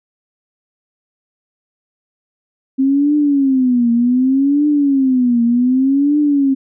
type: tone with vibrato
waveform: sine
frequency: 263.7 Hz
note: C4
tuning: 14 cents sharp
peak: -10 dBFS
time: 2.78-6.55 s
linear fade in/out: 20 ms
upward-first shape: triangle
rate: 0.66 Hz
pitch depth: 220 cents each way
effects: none